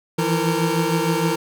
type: tone cluster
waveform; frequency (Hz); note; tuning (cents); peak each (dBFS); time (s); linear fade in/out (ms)
25% pulse; 162.9 / 169.4 / 457.9; E3 / E3 / A#4; -20 / +48 / -31; -19; 0.18-1.36; 10
effects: none